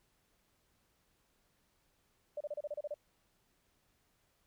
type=tone bursts; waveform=sine; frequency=592 Hz; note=D5; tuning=14 cents sharp; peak=-36 dBFS; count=9; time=2.37-2.942 s; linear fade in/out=5 ms; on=36 ms; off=31 ms; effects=pink hiss -75 dBFS RMS until 4.46 s